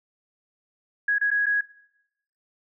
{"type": "tone with dropouts", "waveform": "sine", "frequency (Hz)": 1661.2, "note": "G#6", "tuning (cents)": 0, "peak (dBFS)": -19, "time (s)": [1.08, 1.61], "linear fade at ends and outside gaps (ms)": 5, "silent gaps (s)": [[1.184, 1.212], [1.305, 1.313], [1.459, 1.465]], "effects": ["noise-tail reverb RT60 0.8 s tail -19 dB re dry"]}